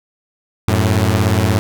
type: beating tone pair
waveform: sawtooth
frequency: 92.5 / 109.5 Hz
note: F#2 / A2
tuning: 0 / -8 cents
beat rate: 17 Hz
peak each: -11 dBFS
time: 0.68-1.59 s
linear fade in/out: 0 ms
effects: none